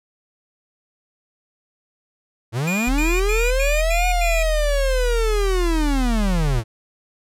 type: linear two-way sweep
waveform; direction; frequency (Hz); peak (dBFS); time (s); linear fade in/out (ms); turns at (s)
45% pulse; up then down; 105 to 730 to 105; -20; 2.52-6.64; 50; 4.07
type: tone bursts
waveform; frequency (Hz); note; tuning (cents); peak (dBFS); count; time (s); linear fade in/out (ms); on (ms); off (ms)
square; 2434; D#7; -39; -24; 6; 2.67-4.43; 5; 220; 88
type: tone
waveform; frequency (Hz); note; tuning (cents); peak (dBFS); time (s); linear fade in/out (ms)
sine; 40.7; E1; -21; -18; 2.87-6.6; 10
effects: low-pass 12000 Hz 12 dB/octave